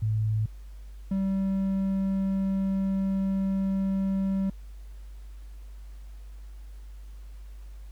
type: tone pair in turn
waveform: sine / triangle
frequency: 108.4 / 193.15 Hz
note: A2 / G3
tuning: -25 / -25 cents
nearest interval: minor seventh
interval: 1000 cents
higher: second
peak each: -23 / -22 dBFS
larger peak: second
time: 0.02-0.46 / 1.11-4.5 s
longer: second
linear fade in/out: 5 ms
effects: added 50 Hz sine -40 dBFS peak until 7.91 s + pink hiss -62 dBFS RMS until 7.91 s